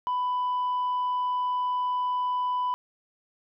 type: tone with tanh clipping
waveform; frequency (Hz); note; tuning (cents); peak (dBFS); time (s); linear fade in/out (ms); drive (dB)
sine; 995; B5; +13; -25; 0.07-2.74; 0; 1
effects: none